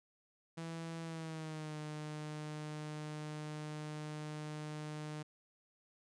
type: tone with pitch glide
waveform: sawtooth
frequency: 164.81 to 152.01 Hz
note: E3 to D#3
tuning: 0 to -40 cents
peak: -38 dBFS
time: 0.57-5.23 s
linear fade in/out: 10 ms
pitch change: -140 cents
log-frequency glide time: 1.03-1.78 s
effects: resampled to 22050 Hz